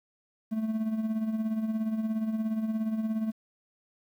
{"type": "tone with tremolo", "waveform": "triangle", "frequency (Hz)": 220, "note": "A3", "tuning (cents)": 0, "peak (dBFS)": -23, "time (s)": [0.51, 3.32], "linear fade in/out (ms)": 20, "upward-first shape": "sine", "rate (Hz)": 17, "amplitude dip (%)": 55, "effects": ["10-bit"]}